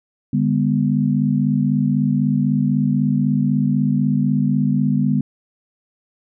sine chord, G# diminished, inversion second, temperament equal with one note detuned, 146.83 / 203 / 246.9 Hz, D3 / G#3 / B3, 0 / -39 / 0 cents, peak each -19 dBFS, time 0.33-5.21 s, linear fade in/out 5 ms, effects none

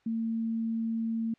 sine tone, 226.3 Hz, A3, 49 cents sharp, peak -28 dBFS, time 0.06-1.34 s, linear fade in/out 5 ms, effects white hiss -68 dBFS RMS until 1.38 s + low-pass 3000 Hz 12 dB/octave

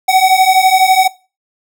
square beating tone pair, 748 / 760 Hz, F#5 / F#5, +19 / +46 cents, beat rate 12 Hz, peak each -11 dBFS, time 0.08-1.08 s, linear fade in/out 10 ms, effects noise-tail reverb RT60 0.3 s tail -18 dB re dry

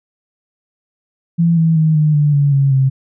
sine tone with pitch steps, 168.3 / 162.85 / 157.57 / 152.47 / 147.53 / 142.75 / 138.13 / 133.66 Hz, E3 / E3 / D#3 / D#3 / D3 / D3 / C#3 / C3, +36 / -21 / +22 / -35 / +8 / -49 / -6 / +37 cents, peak -9 dBFS, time 1.38-2.9 s, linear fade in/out 20 ms, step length 190 ms, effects none

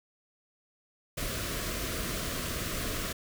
pink band-stop noise, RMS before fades -34 dBFS, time 1.17-3.13 s, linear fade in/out 10 ms, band 710 to 1000 Hz, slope 96 dB/octave, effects none

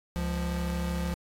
square tone pair together, 69.3 / 174.63 Hz, C#2 / F3, 0 / 0 cents, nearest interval octave + major third, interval 1600 cents, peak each -32 / -32 dBFS, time 0.16-1.14 s, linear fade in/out 0 ms, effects AAC 64 kbps

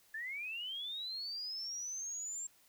sine linear sweep, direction up, 1715 to 7459 Hz, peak -39 dBFS, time 0.14-2.47 s, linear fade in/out 5 ms, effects white hiss -67 dBFS RMS until 2.68 s

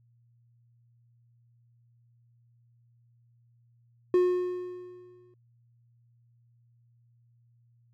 triangle tone with exponential decay, 360.8 Hz, F#4, 44 cents flat, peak -16 dBFS, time 4.14-5.34 s, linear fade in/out 2 ms, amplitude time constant 260 ms, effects added 118 Hz sine -61 dBFS peak until 7.93 s

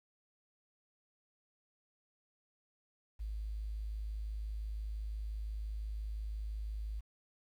sine tone with quantisation, 52.9 Hz, G#1, 33 cents sharp, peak -37 dBFS, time 3.19-7.01 s, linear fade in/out 20 ms, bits 11, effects none

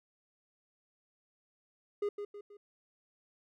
triangle tone with echo, 410 Hz, G#4, 22 cents flat, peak -28 dBFS, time 2.02-2.09 s, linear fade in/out 5 ms, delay 160 ms, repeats 3, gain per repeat -7 dB, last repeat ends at 2.57 s, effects none

